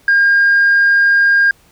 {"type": "tone", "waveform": "sine", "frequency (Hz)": 1613, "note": "G6", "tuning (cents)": 49, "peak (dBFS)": -6, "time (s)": [0.08, 1.51], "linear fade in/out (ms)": 2, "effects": ["tanh soft clip ceiling -5 dBFS", "pink hiss -51 dBFS RMS until 1.71 s"]}